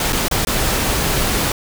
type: noise with dropouts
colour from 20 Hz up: pink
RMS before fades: -18 dBFS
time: 0-1.52 s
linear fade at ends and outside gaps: 2 ms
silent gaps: 0.124-0.129 / 0.283-0.312 / 0.45-0.47 s
effects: none